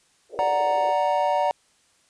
white band-pass noise, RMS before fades -38 dBFS, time 0.29-0.94 s, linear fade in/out 50 ms, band 350 to 580 Hz, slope 48 dB/octave
triangle chord, D augmented, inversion none, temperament equal, 587.3 / 740 / 932.3 Hz, D5 / F#5 / A#5, 0 / 0 / 0 cents, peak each -22 dBFS, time 0.39-1.51 s, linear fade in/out 0 ms
effects white hiss -62 dBFS RMS until 2.09 s + resampled to 22050 Hz

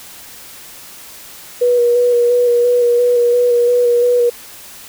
sine tone with vibrato, 483.8 Hz, B4, 36 cents flat, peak -9 dBFS, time 1.61-4.3 s, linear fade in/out 10 ms, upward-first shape square, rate 2.9 Hz, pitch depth 17 cents each way, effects white hiss -36 dBFS RMS until 4.88 s

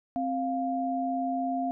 sine tone pair together, 263.3 / 700 Hz, C4 / F5, +11 / +4 cents, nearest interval octave + perfect fourth, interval 1693 cents, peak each -30 / -29 dBFS, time 0.16-1.71 s, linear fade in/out 0 ms, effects none

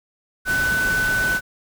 sine tone in noise, 1500 Hz, F#6, 23 cents sharp, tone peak -18 dBFS, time 0.45-1.41 s, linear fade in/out 50 ms, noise pink, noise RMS -28 dBFS, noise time 0.45-1.41 s, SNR +7 dB, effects none

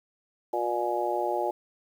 harmonic tone, 119.6 Hz, A#2, 45 cents sharp, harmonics 3 / 4 / 5 / 6 / 7, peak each -31 / -35 / -31 / -34 / -30 dBFS, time 0.53-1.51 s, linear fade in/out 5 ms, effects 9-bit

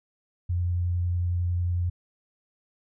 sine tone with vibrato, 88 Hz, F2, 14 cents sharp, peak -23 dBFS, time 0.49-1.9 s, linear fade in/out 10 ms, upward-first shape sine, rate 11 Hz, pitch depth 10 cents each way, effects none

